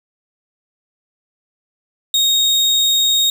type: tone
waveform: 35% pulse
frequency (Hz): 3729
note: A#7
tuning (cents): 0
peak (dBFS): -10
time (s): 2.14-3.3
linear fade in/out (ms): 2
effects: none